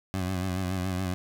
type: tone with vibrato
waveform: 20% pulse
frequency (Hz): 92.5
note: F#2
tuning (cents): 0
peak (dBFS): -23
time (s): 0.14-1.14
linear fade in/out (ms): 0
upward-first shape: sine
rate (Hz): 7.1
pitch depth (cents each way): 63
effects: none